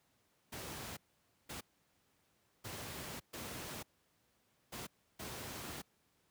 pink noise bursts at uneven times, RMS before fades -45 dBFS, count 6, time 0.52-0.97 / 1.49-1.61 / 2.64-3.2 / 3.33-3.83 / 4.72-4.87 / 5.19-5.82 s, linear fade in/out 10 ms, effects pink hiss -75 dBFS RMS until 6.3 s + high-pass 80 Hz 12 dB/octave

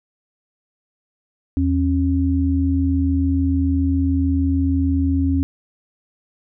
sine tone pair together, 81.8 / 272.2 Hz, E2 / C#4, -13 / -31 cents, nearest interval octave + major sixth, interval 2082 cents, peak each -18 dBFS, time 1.57-5.43 s, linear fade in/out 0 ms, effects none

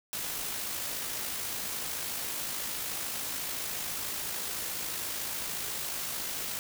white noise with amplitude modulation, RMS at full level -34 dBFS, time 0.13-6.59 s, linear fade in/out 0 ms, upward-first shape sine, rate 53.9 Hz, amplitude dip 30%, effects none

